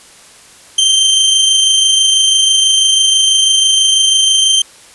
sawtooth tone with amplitude modulation, 3136 Hz, G7, in tune, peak -3 dBFS, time 0.78-4.62 s, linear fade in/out 5 ms, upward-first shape sine, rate 26.1 Hz, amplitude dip 30%, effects white hiss -40 dBFS RMS until 4.94 s + resampled to 24000 Hz

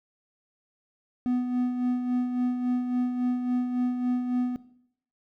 triangle tone with tremolo, 248.2 Hz, B3, 9 cents sharp, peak -20 dBFS, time 1.26-4.56 s, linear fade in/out 0 ms, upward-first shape sine, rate 3.6 Hz, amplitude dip 50%, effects noise-tail reverb RT60 0.7 s tail -17 dB re dry

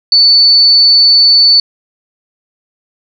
sine tone, 4490 Hz, C#8, 21 cents sharp, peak -3 dBFS, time 0.12-1.6 s, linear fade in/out 2 ms, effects none

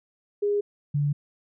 sine tone pair in turn, 410 / 144.96 Hz, G#4 / D3, -22 / -22 cents, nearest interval octave + tritone, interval 1800 cents, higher first, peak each -21 dBFS, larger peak neither, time 0.42-0.61 / 0.94-1.13 s, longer neither, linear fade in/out 10 ms, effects none

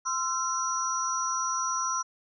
sine tone cluster, 1037 / 1348 / 5830 Hz, C6 / E6 / F#8, -16 / +38 / -26 cents, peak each -31 dBFS, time 0.05-2.03 s, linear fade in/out 20 ms, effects none

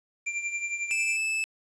square tone with tremolo, 2369 Hz, D7, 14 cents sharp, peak -27 dBFS, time 0.26-1.17 s, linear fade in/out 10 ms, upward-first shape triangle, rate 11 Hz, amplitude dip 70%
45% pulse tone, 2622 Hz, E7, 10 cents flat, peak -26 dBFS, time 0.91-1.44 s, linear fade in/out 0 ms
effects resampled to 22050 Hz + 10-bit

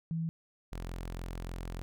sine / sawtooth tone pair in turn, 163.7 / 43.36 Hz, E3 / F1, -12 / -12 cents, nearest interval octave + major seventh, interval 2300 cents, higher first, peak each -31 / -34 dBFS, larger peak first, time 0.11-0.29 / 0.72-1.82 s, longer second, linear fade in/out 0 ms, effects none

